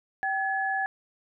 sine tone pair together, 775.4 / 1700 Hz, G5 / G#6, -19 / +40 cents, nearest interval octave + major second, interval 1359 cents, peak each -28 dBFS, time 0.23-0.86 s, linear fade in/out 0 ms, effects none

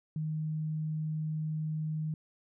sine tone, 155.56 Hz, D#3, in tune, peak -31 dBFS, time 0.16-2.14 s, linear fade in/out 2 ms, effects none

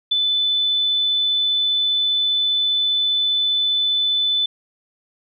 sine tone with ADSR envelope, 3505 Hz, A7, 7 cents flat, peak -13 dBFS, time 0.11-4.46 s, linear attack 10 ms, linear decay 17 ms, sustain -3 dB, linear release 5 ms, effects none

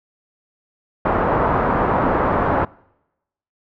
white low-pass noise, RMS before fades -18 dBFS, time 1.05-2.65 s, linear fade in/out 5 ms, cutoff 1200 Hz, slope 24 dB/octave, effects noise-tail reverb RT60 0.9 s tail -25 dB re dry

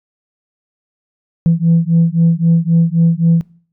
sine beating tone pair, 164.81 / 168.61 Hz, E3 / E3, 0 / +39 cents, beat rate 3.8 Hz, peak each -11 dBFS, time 1.46-3.41 s, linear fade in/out 0 ms, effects noise-tail reverb RT60 0.5 s tail -21 dB re dry + tanh soft clip ceiling -4 dBFS

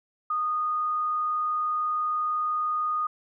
sine tone, 1233 Hz, D#6, 16 cents flat, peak -24 dBFS, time 0.3-3.07 s, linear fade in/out 5 ms, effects none

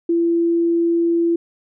sine tone, 337.8 Hz, E4, 42 cents sharp, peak -14 dBFS, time 0.09-1.36 s, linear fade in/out 5 ms, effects none

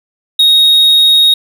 triangle tone, 3752 Hz, A#7, 11 cents sharp, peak -3 dBFS, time 0.39-1.34 s, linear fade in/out 5 ms, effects none

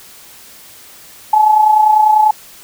sine tone with amplitude modulation, 857 Hz, A5, 46 cents flat, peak -4 dBFS, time 1.33-2.31 s, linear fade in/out 5 ms, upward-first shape sine, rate 30.1 Hz, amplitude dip 55%, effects white hiss -39 dBFS RMS until 2.63 s

